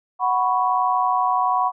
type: chord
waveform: sine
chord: F# suspended fourth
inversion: none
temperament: equal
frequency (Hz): 740 / 987.8 / 1108.7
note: F#5 / B5 / C#6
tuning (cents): 0 / 0 / 0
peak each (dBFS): -21 / -21 / -22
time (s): 0.19-1.72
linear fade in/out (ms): 50
effects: none